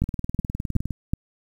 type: two click trains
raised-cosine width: 5 ms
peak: -15 / -9 dBFS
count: 18 / 4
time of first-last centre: 0.04-0.907 / 0.02-1.135 s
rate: 19.6 / 2.69 Hz
effects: 8-bit